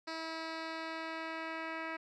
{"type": "tone with low-pass filter sweep", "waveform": "10% pulse", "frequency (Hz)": 323.6, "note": "E4", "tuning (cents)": -32, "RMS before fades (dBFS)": -41, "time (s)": [0.07, 1.97], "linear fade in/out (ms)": 10, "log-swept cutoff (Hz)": [4600, 2500], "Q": 2.1, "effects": []}